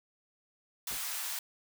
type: high-pass noise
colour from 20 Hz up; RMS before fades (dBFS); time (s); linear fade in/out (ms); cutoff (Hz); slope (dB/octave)
white; -37; 0.87-1.39; 2; 760; 24
type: noise with exponential decay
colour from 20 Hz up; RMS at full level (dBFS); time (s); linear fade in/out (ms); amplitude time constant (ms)
pink; -41; 0.91-1.08; 2; 35
effects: none